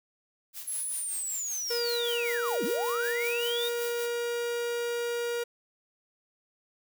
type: noise with tremolo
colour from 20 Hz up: blue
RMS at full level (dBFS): -39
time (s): 0.53-4.09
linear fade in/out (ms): 50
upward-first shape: sine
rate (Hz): 5.2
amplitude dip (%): 65
type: linear two-way sweep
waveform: sine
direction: down then up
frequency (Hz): 11175 to 180 to 3791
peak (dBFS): -31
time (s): 0.67-3.69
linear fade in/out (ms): 10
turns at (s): 2.64
type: tone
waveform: 45% pulse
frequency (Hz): 474.7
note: A#4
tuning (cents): +31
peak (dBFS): -29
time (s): 1.7-5.44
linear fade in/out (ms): 10
effects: none